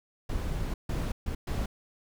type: noise bursts at uneven times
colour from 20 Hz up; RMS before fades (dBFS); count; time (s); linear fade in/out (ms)
brown; -31; 4; 0.29-0.74 / 0.89-1.12 / 1.26-1.35 / 1.47-1.66; 5
effects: none